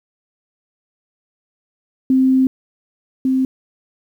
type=tone pair in turn; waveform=sine; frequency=261.6 / 261.6 Hz; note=C4 / C4; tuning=0 / 0 cents; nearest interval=unison; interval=0 cents; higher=neither; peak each=-10 / -13 dBFS; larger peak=first; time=2.1-2.47 / 3.25-3.45 s; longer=first; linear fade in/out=2 ms; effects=8-bit